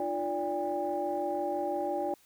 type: tone cluster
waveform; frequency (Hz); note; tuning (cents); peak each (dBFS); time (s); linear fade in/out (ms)
sine; 304.7 / 350.6 / 580 / 805; D#4 / F4 / D5 / G5; -36 / +7 / -22 / +46; -38 / -35 / -33 / -33; 0-2.14; 2
effects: tanh soft clip ceiling -20 dBFS + white hiss -63 dBFS RMS until 2.25 s